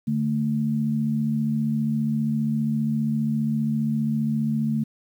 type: tone pair together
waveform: sine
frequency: 146.83 / 221.8 Hz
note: D3 / A3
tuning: 0 / +14 cents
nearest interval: perfect fifth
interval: 714 cents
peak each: -26 / -22 dBFS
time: 0.07-4.84 s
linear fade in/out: 10 ms
effects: 9-bit